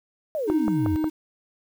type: exponential sweep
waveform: sine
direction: down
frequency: 651 to 78 Hz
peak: -24 dBFS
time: 0.35-0.96 s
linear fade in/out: 0 ms
type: tone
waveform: triangle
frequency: 311.1 Hz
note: D#4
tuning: in tune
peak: -20 dBFS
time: 0.47-1.1 s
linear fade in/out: 20 ms
type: click train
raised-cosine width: 1 ms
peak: -14 dBFS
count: 4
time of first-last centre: 0.5-1.042 s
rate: 5.53 Hz
effects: 8-bit